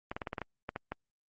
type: clicks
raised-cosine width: 0.5 ms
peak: -21 dBFS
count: 10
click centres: 0.115 / 0.165 / 0.218 / 0.272 / 0.331 / 0.382 / 0.417 / 0.691 / 0.761 / 0.92 s
effects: Opus 32 kbps